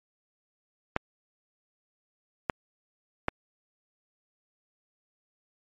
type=clicks; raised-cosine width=0.5 ms; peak=-10 dBFS; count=3; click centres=0.964 / 2.498 / 3.284 s; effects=MP3 48 kbps